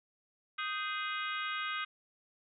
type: harmonic tone with a mistuned harmonic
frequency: 414.7 Hz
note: G#4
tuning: 3 cents flat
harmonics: 3 / 4 / 5 / 6 / 7 / 8 / 9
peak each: -38 / -40 / -42 / -44 / -45 / -46 / -47 dBFS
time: 0.58-1.85 s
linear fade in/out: 10 ms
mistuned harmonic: 4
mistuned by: -110 cents
effects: none